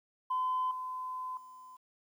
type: tone with level steps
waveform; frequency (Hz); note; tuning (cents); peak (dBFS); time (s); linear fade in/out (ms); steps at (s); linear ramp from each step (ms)
sine; 1020; C6; -44; -28 / -36 / -49; 0.3-1.77; 10; 0.71 / 1.37; 2
effects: tanh soft clip ceiling -25 dBFS + 11-bit